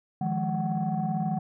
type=tone cluster; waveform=sine; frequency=156.3 / 174.2 / 209.5 / 748 Hz; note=D#3 / F3 / G#3 / F#5; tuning=+8 / -4 / +15 / +19 cents; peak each=-30 dBFS; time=0.21-1.39 s; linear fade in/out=5 ms; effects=tanh soft clip ceiling -19 dBFS